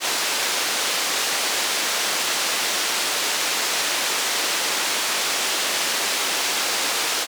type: band-pass noise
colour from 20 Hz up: white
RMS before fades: -23 dBFS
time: 0-7.27 s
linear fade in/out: 50 ms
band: 340 to 6200 Hz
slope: 12 dB/octave
effects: none